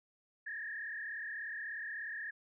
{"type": "tone with frequency modulation", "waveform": "sine", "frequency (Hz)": 1760, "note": "A6", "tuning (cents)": 0, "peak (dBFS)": -39, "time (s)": [0.46, 2.31], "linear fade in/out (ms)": 10, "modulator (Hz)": 36.6, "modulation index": 2.6, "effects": []}